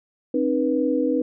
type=tone cluster; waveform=sine; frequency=264.4 / 306.5 / 487.3 Hz; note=C4 / D#4 / B4; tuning=+18 / -26 / -23 cents; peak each=-23 dBFS; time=0.34-1.22 s; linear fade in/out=5 ms; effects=none